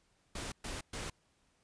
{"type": "noise bursts", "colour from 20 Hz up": "pink", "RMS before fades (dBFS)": -41, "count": 3, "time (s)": [0.35, 1.1], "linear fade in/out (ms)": 5, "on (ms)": 170, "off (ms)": 120, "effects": ["pink hiss -73 dBFS RMS until 1.63 s", "resampled to 22050 Hz"]}